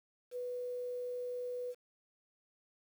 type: tone with quantisation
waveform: sine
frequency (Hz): 493.9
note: B4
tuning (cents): 0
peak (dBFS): -37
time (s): 0.31-1.75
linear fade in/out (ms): 50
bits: 10
effects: none